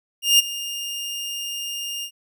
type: tone with ADSR envelope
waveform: sawtooth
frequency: 2819 Hz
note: F7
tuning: 16 cents sharp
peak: -7 dBFS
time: 0.22-2.11 s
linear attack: 170 ms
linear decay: 18 ms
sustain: -17 dB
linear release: 78 ms
effects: none